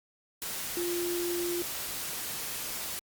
sine tone in noise, 348.8 Hz, F4, 2 cents flat, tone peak -30 dBFS, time 0.77-1.62 s, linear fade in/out 0 ms, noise white, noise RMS -36 dBFS, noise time 0.42-2.99 s, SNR +3 dB, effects Opus 48 kbps

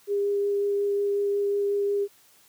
sine tone with vibrato, 404 Hz, G#4, 48 cents flat, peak -22 dBFS, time 0.07-2.08 s, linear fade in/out 50 ms, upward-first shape sine, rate 5.5 Hz, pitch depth 8 cents each way, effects white hiss -58 dBFS RMS until 2.48 s + high-pass 80 Hz 12 dB/octave

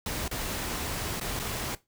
pink noise with dropouts, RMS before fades -33 dBFS, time 0.06-1.75 s, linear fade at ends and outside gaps 2 ms, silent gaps 0.28-0.312 / 1.199-1.211 / 1.393-1.397 s, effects noise-tail reverb RT60 0.2 s tail -17 dB re dry

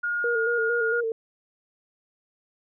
sine tone, 1427 Hz, F6, 37 cents sharp, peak -24 dBFS, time 0.03-1.01 s, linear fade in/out 10 ms
sine tone with vibrato, 461.1 Hz, A#4, 19 cents flat, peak -24 dBFS, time 0.24-1.12 s, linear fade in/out 2 ms, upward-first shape square, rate 4.4 Hz, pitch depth 43 cents each way
effects none

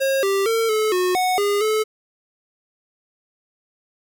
square tone with pitch steps, 540 / 392.7 / 453.4 / 432.4 / 364 / 737 / 407.4 / 432.8 Hz, C#5 / G4 / A#4 / A4 / F#4 / F#5 / G#4 / A4, -45 / +3 / -48 / -30 / -28 / -7 / -33 / -29 cents, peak -18 dBFS, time 0-1.84 s, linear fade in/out 20 ms, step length 230 ms, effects none

